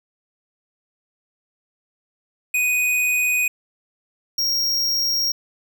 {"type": "tone pair in turn", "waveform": "square", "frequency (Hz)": [2489, 5588], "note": ["D#7", "F8"], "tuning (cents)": [0, 0], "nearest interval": "octave + major second", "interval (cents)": 1400, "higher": "second", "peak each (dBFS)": [-18, -19], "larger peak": "first", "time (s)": [[2.54, 3.48], [4.38, 5.32]], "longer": "neither", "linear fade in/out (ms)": 5, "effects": []}